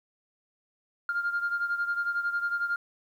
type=beating tone pair; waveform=sine; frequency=1400 / 1411 Hz; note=F6 / F6; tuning=+4 / +17 cents; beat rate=11 Hz; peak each=-27 / -32 dBFS; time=1.09-2.76 s; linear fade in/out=2 ms; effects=tanh soft clip ceiling -21 dBFS + 10-bit